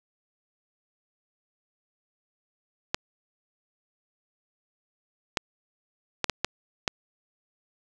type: clicks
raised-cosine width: 0.2 ms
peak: -6 dBFS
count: 6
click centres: 2.945 / 5.372 / 6.243 / 6.297 / 6.446 / 6.878 s
effects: none